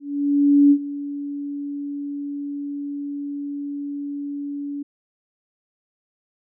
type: tone with ADSR envelope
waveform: sine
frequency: 285.6 Hz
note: D4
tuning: 48 cents flat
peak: -9 dBFS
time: 0-4.83 s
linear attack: 710 ms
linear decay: 69 ms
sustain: -17 dB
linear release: 9 ms
effects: none

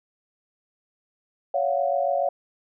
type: tone cluster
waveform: sine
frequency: 560 / 689 / 736 Hz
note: C#5 / F5 / F#5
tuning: +18 / -24 / -9 cents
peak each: -24 / -25 / -27 dBFS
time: 1.54-2.29 s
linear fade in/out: 5 ms
effects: none

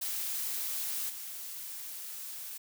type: noise with level steps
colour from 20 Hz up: blue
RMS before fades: -35 / -42 dBFS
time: 0.01-2.58 s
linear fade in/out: 10 ms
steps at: 1.09 s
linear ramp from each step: 10 ms
effects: none

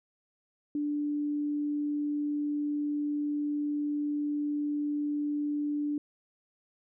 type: tone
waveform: sine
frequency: 293.7 Hz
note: D4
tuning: in tune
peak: -28 dBFS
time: 0.75-5.98 s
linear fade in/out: 2 ms
effects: none

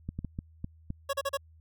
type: clicks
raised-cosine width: 5 ms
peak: -22 dBFS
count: 6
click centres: 0.09 / 0.19 / 0.247 / 0.389 / 0.644 / 0.904 s
type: tone bursts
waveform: 25% pulse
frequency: 554.4 Hz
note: C#5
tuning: in tune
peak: -24 dBFS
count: 4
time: 1.09-1.373 s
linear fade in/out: 10 ms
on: 43 ms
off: 37 ms
effects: added 80 Hz sine -54 dBFS peak until 1.6 s

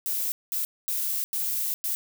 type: noise bursts at uneven times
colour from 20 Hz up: violet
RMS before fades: -28 dBFS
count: 5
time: 0.06-0.32 / 0.52-0.65 / 0.88-1.24 / 1.33-1.74 / 1.84-1.95 s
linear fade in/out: 0 ms
effects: none

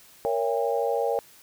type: chord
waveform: sine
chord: A# diminished seventh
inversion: none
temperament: just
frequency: 466.2 / 559.4 / 671.3 / 805.5 Hz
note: A#4 / C#5 / E5 / G5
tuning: 0 / +16 / +31 / +47 cents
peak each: -26 / -28 / -32 / -29 dBFS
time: 0.25-1.19 s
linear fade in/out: 0 ms
effects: white hiss -53 dBFS RMS until 1.42 s

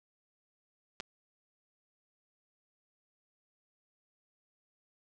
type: clicks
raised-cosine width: 0.2 ms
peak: -20 / -26 dBFS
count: 2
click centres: 1.001 / 1.006 s
effects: none

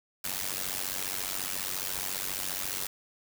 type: noise with amplitude modulation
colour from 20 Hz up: white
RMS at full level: -30 dBFS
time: 0.24-2.87 s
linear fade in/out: 5 ms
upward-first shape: sine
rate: 94.5 Hz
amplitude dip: 90%
effects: none

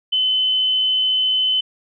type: tone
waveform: sine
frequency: 3038 Hz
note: F#7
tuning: 45 cents sharp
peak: -15 dBFS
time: 0.12-1.61 s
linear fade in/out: 10 ms
effects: none

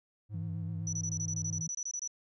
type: tone with vibrato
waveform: triangle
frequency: 101.2 Hz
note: G#2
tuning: 44 cents flat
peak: -35 dBFS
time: 0.29-1.64 s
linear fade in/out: 50 ms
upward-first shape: sine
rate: 7.7 Hz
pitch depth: 84 cents each way
type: tone with pitch glide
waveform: sine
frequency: 163.8 to 161.17 Hz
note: E3 to E3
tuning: -11 to -39 cents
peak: -37 dBFS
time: 0.34-1.68 s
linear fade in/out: 5 ms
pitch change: -28 cents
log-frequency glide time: 0.82-1.26 s
type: tone bursts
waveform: sine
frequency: 5920 Hz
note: F#8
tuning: in tune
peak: -34 dBFS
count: 15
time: 0.87-2.076 s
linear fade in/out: 2 ms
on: 58 ms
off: 24 ms
effects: none

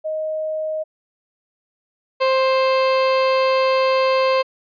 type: tone pair in turn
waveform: sine / 30% pulse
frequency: 625 / 525.6 Hz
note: D#5 / C5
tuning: +8 / +8 cents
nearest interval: minor third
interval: 300 cents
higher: first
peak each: -21 / -12 dBFS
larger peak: second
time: 0.04-0.84 / 2.2-4.43 s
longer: second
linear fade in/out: 20 ms
effects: resampled to 11025 Hz

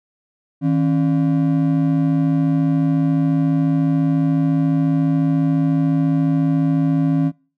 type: ring-modulated tone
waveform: triangle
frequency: 216.1 Hz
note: A3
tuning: 31 cents flat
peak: -9 dBFS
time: 0.61-7.32 s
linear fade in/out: 50 ms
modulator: 57.1 Hz
effects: noise-tail reverb RT60 0.4 s tail -25 dB re dry

